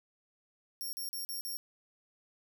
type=tone bursts; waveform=5% pulse; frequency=5530 Hz; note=F8; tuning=18 cents flat; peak=-31 dBFS; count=5; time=0.81-1.57 s; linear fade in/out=0 ms; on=120 ms; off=40 ms; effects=none